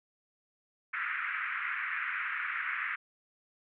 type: band-pass noise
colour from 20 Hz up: pink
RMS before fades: -35 dBFS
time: 0.93-2.96 s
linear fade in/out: 10 ms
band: 1300 to 2300 Hz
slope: 48 dB/octave
effects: none